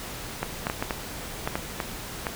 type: clicks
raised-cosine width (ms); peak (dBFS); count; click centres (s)
0.5; -11; 9; 0.43 / 0.669 / 0.699 / 0.825 / 0.908 / 1.475 / 1.555 / 1.802 / 2.268
effects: pink hiss -37 dBFS RMS until 2.35 s